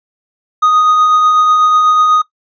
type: tone with tremolo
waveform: triangle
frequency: 1244 Hz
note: D#6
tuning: 1 cent flat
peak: -4 dBFS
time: 0.62-2.22 s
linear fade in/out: 10 ms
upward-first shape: triangle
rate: 8.1 Hz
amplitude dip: 30%
effects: noise-tail reverb RT60 0.1 s tail -17 dB re dry + resampled to 16000 Hz